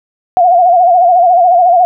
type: tone with vibrato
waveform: sine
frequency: 710 Hz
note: F5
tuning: 28 cents sharp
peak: -4 dBFS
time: 0.37-1.85 s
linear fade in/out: 0 ms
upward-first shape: sine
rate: 14 Hz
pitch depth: 82 cents each way
effects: none